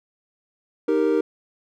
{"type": "chord", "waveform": "triangle", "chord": "Eb major", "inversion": "none", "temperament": "equal", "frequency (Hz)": [311.1, 392, 466.2], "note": ["Eb4", "G4", "Bb4"], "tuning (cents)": [0, 0, 0], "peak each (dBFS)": [-20, -21, -19], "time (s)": [0.88, 1.21], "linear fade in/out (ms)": 5, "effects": []}